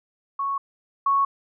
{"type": "tone pair in turn", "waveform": "sine", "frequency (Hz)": [1107, 1107], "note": ["C#6", "C#6"], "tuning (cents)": [-3, -3], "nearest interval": "unison", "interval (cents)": 0, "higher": "neither", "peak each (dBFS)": [-23, -17], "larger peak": "second", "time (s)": [[0.39, 0.58], [1.06, 1.25]], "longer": "neither", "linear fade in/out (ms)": 5, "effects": []}